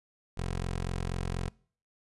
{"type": "tone", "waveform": "15% pulse", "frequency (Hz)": 44.18, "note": "F1", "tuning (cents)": 21, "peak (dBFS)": -25, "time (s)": [0.37, 1.49], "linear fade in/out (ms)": 10, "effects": ["noise-tail reverb RT60 0.5 s tail -25 dB re dry", "resampled to 24000 Hz"]}